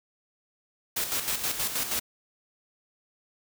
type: noise with tremolo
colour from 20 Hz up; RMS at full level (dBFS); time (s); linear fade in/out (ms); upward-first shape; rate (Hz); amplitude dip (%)
white; -28; 0.96-2; 10; square; 6.3; 55
effects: none